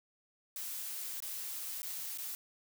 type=noise with dropouts; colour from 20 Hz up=blue; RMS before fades=-41 dBFS; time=0.56-2.35 s; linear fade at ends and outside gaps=1 ms; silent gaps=1.203-1.223 / 1.82-1.83 / 2.175-2.184 s; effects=none